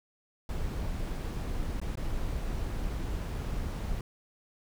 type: noise with dropouts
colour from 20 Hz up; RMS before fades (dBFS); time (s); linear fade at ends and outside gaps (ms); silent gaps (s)
brown; -33; 0.49-4.01; 2; 1.801-1.815 / 1.955-1.972
effects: none